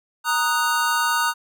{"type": "chord", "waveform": "square", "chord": "D# minor", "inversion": "second", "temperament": "equal", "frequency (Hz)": [932.3, 1244.5, 1480], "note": ["A#5", "D#6", "F#6"], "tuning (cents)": [0, 0, 0], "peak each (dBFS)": -24, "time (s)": [0.24, 1.34], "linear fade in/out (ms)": 50, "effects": []}